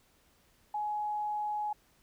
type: tone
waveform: sine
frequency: 840 Hz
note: G#5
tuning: 19 cents sharp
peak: -31 dBFS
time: 0.74-1.73 s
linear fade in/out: 5 ms
effects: pink hiss -67 dBFS RMS until 2.02 s